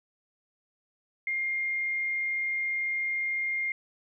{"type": "tone", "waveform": "sine", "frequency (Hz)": 2119, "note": "C7", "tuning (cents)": 21, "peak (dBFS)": -27, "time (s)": [1.27, 3.72], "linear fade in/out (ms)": 2, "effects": []}